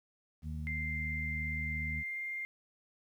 harmonic tone, 77.2 Hz, D#2, 13 cents flat, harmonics 1 / 2 / 3, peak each -38 / -42 / -46 dBFS, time 0.42-2.04 s, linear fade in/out 50 ms
sine tone with pitch glide, 2093 to 2108 Hz, C7 to C7, 0 to +12 cents, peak -36 dBFS, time 0.67-2.45 s, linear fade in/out 0 ms, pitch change +12 cents, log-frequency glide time 1.9-2.21 s
effects 11-bit

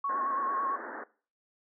sine tone with vibrato, 1096 Hz, C#6, 20 cents flat, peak -28 dBFS, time 0.04-0.76 s, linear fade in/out 5 ms, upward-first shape square, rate 9 Hz, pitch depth 32 cents each way
white band-pass noise, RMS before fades -41 dBFS, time 0.09-1.04 s, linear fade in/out 5 ms, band 230 to 1800 Hz, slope 96 dB/octave
effects noise-tail reverb RT60 0.4 s tail -20 dB re dry

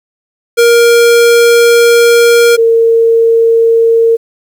square / sine tone pair in turn, 470 / 457.4 Hz, A#4 / A#4, +14 / -33 cents, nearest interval unison, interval 47 cents, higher first, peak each -4 dBFS, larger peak neither, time 0.57-2.57 / 2.57-4.17 s, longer first, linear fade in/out 20 ms, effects 7-bit

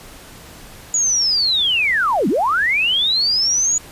sine linear two-way sweep, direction down then up, 6880 to 173.4 to 6880 Hz, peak -14 dBFS, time 0.94-3.78 s, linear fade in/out 2 ms, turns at 2.28 s, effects pink hiss -40 dBFS RMS until 3.91 s + resampled to 32000 Hz

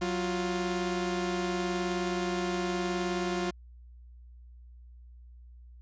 sawtooth tone pair together, 184.87 / 350.6 Hz, F#3 / F4, -1 / +7 cents, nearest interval major seventh, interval 1108 cents, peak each -29 / -27 dBFS, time 0.01-3.51 s, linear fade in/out 10 ms, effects added 60 Hz sine -48 dBFS peak until 5.81 s + resampled to 16000 Hz

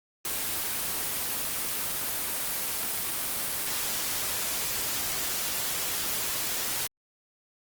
white noise, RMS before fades -30 dBFS, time 0.25-6.87 s, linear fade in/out 2 ms, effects Opus 24 kbps

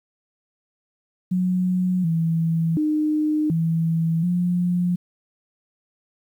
sine tone with pitch steps, 182.6 / 164.1 / 305.3 / 163.9 / 177.3 Hz, F#3 / E3 / D#4 / E3 / F3, -23 / -8 / -33 / -10 / +26 cents, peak -18 dBFS, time 1.31-4.96 s, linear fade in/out 10 ms, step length 730 ms, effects 9-bit

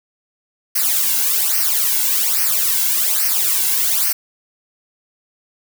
blue noise with flanger, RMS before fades -17 dBFS, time 0.75-4.13 s, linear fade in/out 10 ms, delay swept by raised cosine 0.27 to 1.67 ms, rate 1.2 Hz, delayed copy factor -0.9, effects none

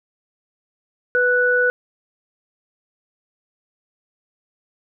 sine tone pair together, 493.9 / 1480 Hz, B4 / F#6, 0 / 0 cents, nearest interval octave + perfect fifth, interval 1900 cents, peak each -18 / -16 dBFS, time 1.15-1.7 s, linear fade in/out 0 ms, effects none

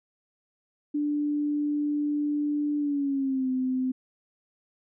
sine tone with pitch glide, 294.2 to 257.6 Hz, D4 to C4, +3 to -27 cents, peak -24 dBFS, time 0.94-3.92 s, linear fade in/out 10 ms, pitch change -230 cents, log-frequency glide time 2.78-3.5 s, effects none

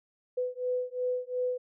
sine beating tone pair, 498.6 / 501.4 Hz, B4 / B4, +16 / +26 cents, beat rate 2.8 Hz, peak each -32 / -32 dBFS, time 0.37-1.58 s, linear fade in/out 10 ms, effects none

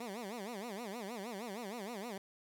15% pulse tone with vibrato, 216.5 Hz, A3, 28 cents flat, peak -35 dBFS, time 0-2.18 s, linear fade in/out 5 ms, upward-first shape sine, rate 6.4 Hz, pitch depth 230 cents each way, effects none

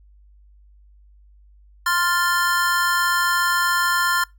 square chord, F major, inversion second, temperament equal, 1046.5 / 1396.9 / 1760 Hz, C6 / F6 / A6, 0 / 0 / 0 cents, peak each -23 / -22 / -24 dBFS, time 1.86-4.24 s, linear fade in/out 5 ms, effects noise-tail reverb RT60 0.2 s tail -24 dB re dry + added 50 Hz sine -48 dBFS peak until 4.38 s

